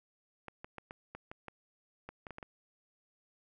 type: clicks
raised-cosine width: 0.5 ms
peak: -29 dBFS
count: 12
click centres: 0.483 / 0.645 / 0.783 / 0.909 / 1.15 / 1.315 / 1.483 / 2.09 / 2.268 / 2.307 / 2.384 / 2.428 s
effects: none